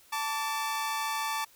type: tone pair together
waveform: sawtooth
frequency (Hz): 885 / 1155.6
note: A5 / D6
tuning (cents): +10 / -28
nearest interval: perfect fourth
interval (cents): 462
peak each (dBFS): -28 / -30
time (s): 0.12-1.45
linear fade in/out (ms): 10
effects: white hiss -59 dBFS RMS until 1.55 s